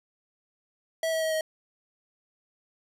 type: tone with pitch steps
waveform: square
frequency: 650 / 643.6 / 637.4 / 631.1 Hz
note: E5 / E5 / D#5 / D#5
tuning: -24 / -42 / +42 / +24 cents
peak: -26 dBFS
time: 1.03-1.41 s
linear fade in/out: 2 ms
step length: 95 ms
effects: resampled to 32000 Hz + 10-bit